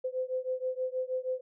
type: beating tone pair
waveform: sine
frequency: 510 / 516.3 Hz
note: C5 / C5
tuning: -44 / -23 cents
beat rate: 6.3 Hz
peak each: -33 / -34 dBFS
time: 0.04-1.41 s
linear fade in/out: 10 ms
effects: none